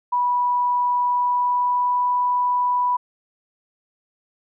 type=tone with pitch glide; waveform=sine; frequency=980 to 986.2 Hz; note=B5 to B5; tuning=-14 to -3 cents; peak=-17 dBFS; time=0.12-2.97 s; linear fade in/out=10 ms; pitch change=+11 cents; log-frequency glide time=1.06-2.07 s; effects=none